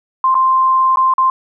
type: tone with dropouts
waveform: sine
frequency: 1047 Hz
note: C6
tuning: 1 cent sharp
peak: -9 dBFS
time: 0.24-1.3 s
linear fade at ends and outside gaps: 2 ms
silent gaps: 0.344-0.351 / 0.959-0.971 / 1.138-1.181 s
effects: none